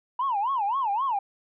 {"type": "tone with vibrato", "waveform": "sine", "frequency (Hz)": 937, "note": "A#5", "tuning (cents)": 9, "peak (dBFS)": -22, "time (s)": [0.19, 1.19], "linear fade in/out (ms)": 5, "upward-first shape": "sine", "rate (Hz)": 3.8, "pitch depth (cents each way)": 290, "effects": ["tanh soft clip ceiling -19 dBFS"]}